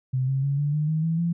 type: tone with pitch steps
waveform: sine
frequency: 129.6 / 134.71 / 140.03 / 145.56 / 151.3 / 157.27 / 163.47 / 169.93 Hz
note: C3 / C#3 / C#3 / D3 / D#3 / D#3 / E3 / F3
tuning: -16 / -49 / +18 / -15 / -48 / +19 / -14 / -47 cents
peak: -21 dBFS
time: 0.13-1.33 s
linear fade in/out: 10 ms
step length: 150 ms
effects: none